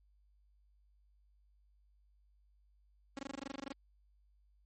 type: tone bursts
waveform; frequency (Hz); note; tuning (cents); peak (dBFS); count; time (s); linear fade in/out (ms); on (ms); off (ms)
sawtooth; 274.2; C#4; -19; -36; 14; 3.17-3.723; 2; 20; 21
effects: added 50 Hz sine -66 dBFS peak until 4.65 s + MP3 32 kbps